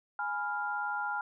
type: chord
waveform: sine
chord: F diminished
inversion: first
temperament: equal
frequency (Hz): 830.6 / 987.8 / 1396.9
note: Ab5 / Cb6 / F6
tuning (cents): 0 / 0 / 0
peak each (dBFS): -35 / -40 / -34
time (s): 0.19-1.21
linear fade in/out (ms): 2
effects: none